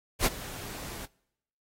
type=noise with ADSR envelope; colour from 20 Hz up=pink; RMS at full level=-23 dBFS; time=0.19-1.06 s; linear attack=70 ms; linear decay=23 ms; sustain=-18 dB; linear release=12 ms; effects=noise-tail reverb RT60 0.8 s tail -25 dB re dry + AAC 48 kbps